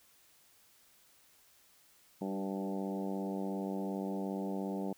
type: harmonic tone with a mistuned harmonic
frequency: 97.2 Hz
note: G2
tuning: 14 cents flat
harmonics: 2 / 3 / 4 / 5 / 6 / 7 / 8 / 9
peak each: -37 / -41 / -43 / -45 / -47 / -48 / -49 / -50 dBFS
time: 2.21-4.93 s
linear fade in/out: 5 ms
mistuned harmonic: 4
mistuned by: -15 cents
effects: white hiss -65 dBFS RMS until 4.97 s